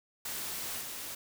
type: noise with level steps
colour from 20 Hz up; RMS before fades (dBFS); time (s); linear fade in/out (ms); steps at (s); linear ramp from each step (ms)
white; -38 / -41; 0.25-1.15; 5; 0.81; 2
effects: none